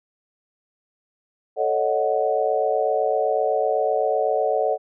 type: chord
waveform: sine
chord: D# half-diminished seventh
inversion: second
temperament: equal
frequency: 440 / 554.4 / 622.3 / 740 Hz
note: A4 / C#5 / D#5 / F#5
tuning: 0 / 0 / 0 / 0 cents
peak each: -24 dBFS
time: 1.56-4.78 s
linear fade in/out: 50 ms
effects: none